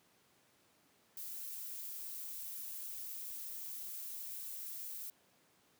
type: noise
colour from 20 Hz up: violet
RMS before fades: -45 dBFS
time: 1.17-5.1 s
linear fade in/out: 2 ms
effects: pink hiss -70 dBFS RMS until 5.79 s + high-pass 150 Hz 12 dB/octave